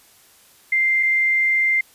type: tone pair in turn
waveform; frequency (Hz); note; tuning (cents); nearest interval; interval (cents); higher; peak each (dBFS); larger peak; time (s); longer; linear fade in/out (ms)
sine; 2093 / 2093; C7 / C7; 0 / 0; unison; 0; neither; -15 / -15; neither; 0.72-1.03 / 1.03-1.81; second; 5
effects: white hiss -52 dBFS RMS until 1.94 s + resampled to 32000 Hz